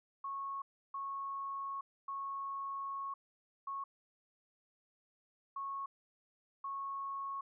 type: tone bursts at uneven times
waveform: sine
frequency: 1100 Hz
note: C#6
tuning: 14 cents flat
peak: -38 dBFS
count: 6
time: 0.24-0.62 / 0.94-1.81 / 2.08-3.14 / 3.67-3.84 / 5.56-5.86 / 6.64-7.41 s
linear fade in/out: 5 ms
effects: none